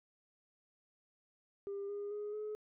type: tone with pitch steps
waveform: sine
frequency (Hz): 399.3 / 407.7 / 416.3 / 425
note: G4 / G#4 / G#4 / G#4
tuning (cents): +32 / -32 / +4 / +40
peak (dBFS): -37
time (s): 1.67-2.55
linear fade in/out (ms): 0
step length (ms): 220
effects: tanh soft clip ceiling -36 dBFS